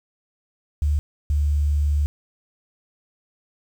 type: tone pair in turn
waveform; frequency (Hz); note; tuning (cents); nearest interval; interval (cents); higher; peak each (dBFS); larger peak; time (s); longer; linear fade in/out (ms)
sine; 73.8 / 73.33; D2 / D2; +9 / -2; unison; 11; first; -17; neither; 0.82-0.99 / 1.3-2.06; second; 0
effects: 8-bit